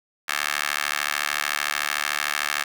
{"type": "tone with high-pass filter", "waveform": "15% pulse", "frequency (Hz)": 73.42, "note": "D2", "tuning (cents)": 0, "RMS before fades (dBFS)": -26, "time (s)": [0.28, 2.64], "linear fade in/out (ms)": 10, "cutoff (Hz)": 1600, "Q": 1.6, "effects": []}